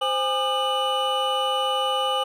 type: tone cluster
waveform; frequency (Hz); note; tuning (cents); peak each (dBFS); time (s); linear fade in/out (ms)
triangle; 521 / 818 / 1210 / 2963; C5 / G#5 / D#6 / F#7; -7 / -26 / -49 / +2; -25; 0.01-2.24; 10
effects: none